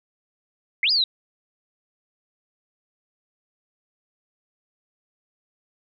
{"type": "exponential two-way sweep", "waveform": "sine", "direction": "up then down", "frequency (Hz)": [1975.5, 5100, 3762], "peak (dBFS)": -17, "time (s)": [0.83, 1.04], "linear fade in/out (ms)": 2, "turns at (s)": 0.91, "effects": []}